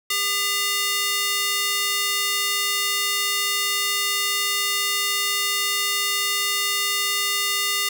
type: tone with high-pass filter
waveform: square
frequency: 402.9 Hz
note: G4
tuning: 48 cents sharp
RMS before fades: -23 dBFS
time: 0.1-7.89 s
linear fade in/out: 5 ms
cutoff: 2300 Hz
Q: 0.82
effects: none